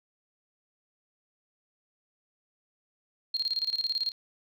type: tone with tremolo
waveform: sine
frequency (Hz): 4225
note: C8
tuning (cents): +16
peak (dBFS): -25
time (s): 3.34-4.12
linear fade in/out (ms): 5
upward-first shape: square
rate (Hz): 18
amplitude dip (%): 80
effects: none